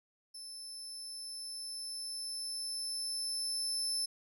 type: tone with level ramp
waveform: 30% pulse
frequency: 5274 Hz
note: E8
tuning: in tune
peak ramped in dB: -41 to -28 dBFS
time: 0.34-4.06 s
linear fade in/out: 10 ms
effects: none